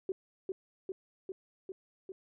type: tone with echo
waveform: sine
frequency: 378.8 Hz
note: F#4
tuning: 41 cents sharp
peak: -30 dBFS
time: 0.09-0.12 s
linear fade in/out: 2 ms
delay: 400 ms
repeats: 5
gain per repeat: -2 dB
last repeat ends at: 2.12 s
effects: none